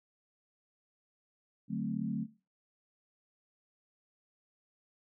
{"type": "chord", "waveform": "sine", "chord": "D dominant seventh", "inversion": "none", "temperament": "equal", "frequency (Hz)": [146.83, 185, 220, 261.6], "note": ["D3", "F#3", "A3", "C4"], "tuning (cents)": [0, 0, 0, 0], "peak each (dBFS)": [-40, -36, -36, -40], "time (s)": [1.68, 2.27], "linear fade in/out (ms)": 50, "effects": ["noise-tail reverb RT60 0.3 s tail -18 dB re dry"]}